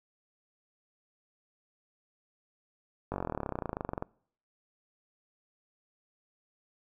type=slowing click train; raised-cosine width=1 ms; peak=-19 dBFS; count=30; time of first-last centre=3.12-4.024 s; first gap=20 ms; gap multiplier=1.03; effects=noise-tail reverb RT60 0.6 s tail -25 dB re dry